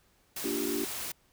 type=noise; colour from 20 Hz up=white; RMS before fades=-37 dBFS; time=0.36-1.12 s; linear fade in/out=5 ms
type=chord; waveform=sine; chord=G minor seventh; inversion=first; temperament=equal; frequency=233.1 / 293.7 / 349.2 / 392 Hz; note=Bb3 / D4 / F4 / G4; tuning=0 / 0 / 0 / 0 cents; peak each=-39 / -34 / -36 / -35 dBFS; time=0.44-0.85 s; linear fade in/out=5 ms
effects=pink hiss -67 dBFS RMS until 1.32 s